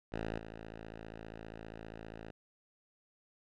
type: tone with level steps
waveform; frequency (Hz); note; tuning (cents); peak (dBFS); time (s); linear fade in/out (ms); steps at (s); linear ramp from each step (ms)
5% pulse; 55; A1; 0; -25 / -34; 0.12-2.31; 5; 0.38; 10
effects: low-pass 3000 Hz 12 dB/octave + MP3 96 kbps